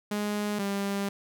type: tone pair in turn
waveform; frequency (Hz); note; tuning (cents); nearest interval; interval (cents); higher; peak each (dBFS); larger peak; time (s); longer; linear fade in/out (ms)
sawtooth; 207.7 / 199.15; G#3 / G3; 0 / +28; minor second; 72; first; -24; neither; 0.11-0.59 / 0.59-1.09; second; 5
effects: none